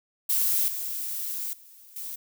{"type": "noise with level steps", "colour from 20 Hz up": "violet", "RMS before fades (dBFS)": [-24, -32, -51, -36], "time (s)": [0.29, 2.16], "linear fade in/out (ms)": 10, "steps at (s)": [0.68, 1.53, 1.96], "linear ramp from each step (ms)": 2, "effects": []}